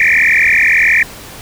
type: tone with frequency modulation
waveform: sine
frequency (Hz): 2093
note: C7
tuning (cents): 0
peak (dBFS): -6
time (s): 0-1.03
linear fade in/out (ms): 2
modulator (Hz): 41.4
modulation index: 7.5
effects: tanh soft clip ceiling -2 dBFS + pink hiss -32 dBFS RMS until 1.41 s